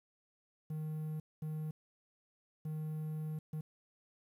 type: tone bursts at uneven times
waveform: triangle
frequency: 155.2 Hz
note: D#3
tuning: 4 cents flat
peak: -35 dBFS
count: 4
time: 0.7-1.2 / 1.42-1.71 / 2.65-3.39 / 3.53-3.61 s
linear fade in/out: 5 ms
effects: 11-bit